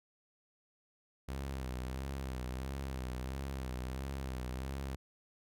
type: tone with vibrato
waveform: sawtooth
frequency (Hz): 65.41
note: C2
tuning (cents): 0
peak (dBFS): -34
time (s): 1.28-4.96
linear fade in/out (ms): 10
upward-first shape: sine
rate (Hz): 1.5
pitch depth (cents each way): 75
effects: none